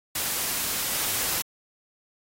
white noise, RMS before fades -27 dBFS, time 0.15-1.42 s, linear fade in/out 5 ms, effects AAC 48 kbps

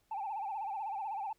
sine tone with vibrato, 830.6 Hz, G#5, in tune, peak -34 dBFS, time 0.11-1.33 s, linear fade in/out 5 ms, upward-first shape sine, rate 16 Hz, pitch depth 130 cents each way, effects tanh soft clip ceiling -32 dBFS + pink hiss -74 dBFS RMS until 1.38 s

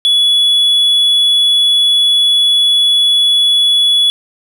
triangle tone, 3400 Hz, G#7, 40 cents sharp, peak -6 dBFS, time 0.05-4.1 s, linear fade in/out 0 ms, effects none

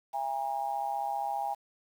sine tone with amplitude modulation, 811 Hz, G#5, 41 cents flat, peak -26 dBFS, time 0.13-1.55 s, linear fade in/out 20 ms, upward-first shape sine, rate 135 Hz, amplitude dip 85%, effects 9-bit

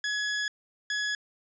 sawtooth tone pair in turn, 1686 / 1686 Hz, G#6 / G#6, +26 / +26 cents, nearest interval unison, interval 0 cents, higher neither, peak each -24 dBFS, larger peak neither, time 0.04-0.48 / 0.9-1.15 s, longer first, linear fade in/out 2 ms, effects resampled to 16000 Hz

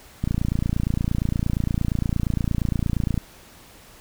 click train, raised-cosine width 5 ms, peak -10 dBFS, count 85, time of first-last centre 0.24-3.177 s, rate 28.6 Hz, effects pink hiss -48 dBFS RMS until 4 s

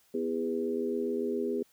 harmonic tone with a mistuned harmonic, 82.41 Hz, E2, in tune, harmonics 3 / 4 / 5 / 6, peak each -34 / -37 / -31 / -39 dBFS, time 0.14-1.63 s, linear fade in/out 5 ms, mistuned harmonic 5, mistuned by -20 cents, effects white hiss -66 dBFS RMS until 1.72 s

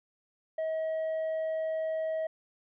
sine tone with tanh clipping, 638 Hz, D#5, 43 cents sharp, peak -30 dBFS, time 0.58-2.27 s, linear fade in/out 5 ms, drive 3 dB, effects none

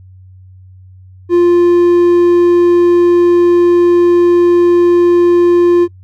triangle tone, 349.2 Hz, F4, in tune, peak -3 dBFS, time 1.29-5.88 s, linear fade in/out 50 ms, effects noise-tail reverb RT60 0.1 s tail -23 dB re dry + added 93 Hz sine -35 dBFS peak until 6.03 s

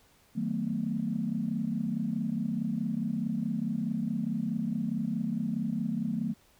sine chord, B dominant seventh, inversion first, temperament just, 154.34 / 185.21 / 222.2 / 246.9 Hz, D#3 / F#3 / A3 / B3, -14 / +2 / +17 / 0 cents, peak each -37 / -34 / -31 / -35 dBFS, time 0.35-6.34 s, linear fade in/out 20 ms, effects tanh soft clip ceiling -18 dBFS + pink hiss -63 dBFS RMS until 6.59 s

